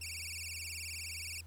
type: tone with vibrato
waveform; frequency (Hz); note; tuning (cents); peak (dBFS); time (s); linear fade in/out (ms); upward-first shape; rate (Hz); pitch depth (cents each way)
15% pulse; 2489; D#7; 0; -34; 0.01-1.41; 5; sine; 19; 190
effects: added 83 Hz sine -49 dBFS peak until 1.46 s + pink hiss -65 dBFS RMS until 1.46 s